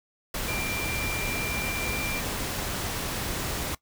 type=tone in noise; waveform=sine; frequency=2370 Hz; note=D7; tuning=15 cents sharp; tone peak=-31 dBFS; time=0.48-2.2 s; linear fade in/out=5 ms; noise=pink; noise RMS=-31 dBFS; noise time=0.34-3.75 s; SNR=-3 dB; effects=noise-tail reverb RT60 0.1 s tail -20 dB re dry